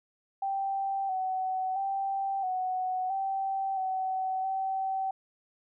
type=tone with pitch steps; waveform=sine; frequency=782 / 752 / 782 / 742 / 776 / 756 / 768 Hz; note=G5 / F#5 / G5 / F#5 / G5 / F#5 / G5; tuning=-4 / +28 / -4 / +5 / -18 / +37 / -36 cents; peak=-28 dBFS; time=0.42-5.11 s; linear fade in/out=5 ms; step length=670 ms; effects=none